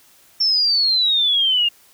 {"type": "exponential sweep", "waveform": "sine", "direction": "down", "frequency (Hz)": [5430, 2800], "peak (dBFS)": -14, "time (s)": [0.4, 1.69], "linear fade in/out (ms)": 10, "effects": ["white hiss -52 dBFS RMS until 1.93 s"]}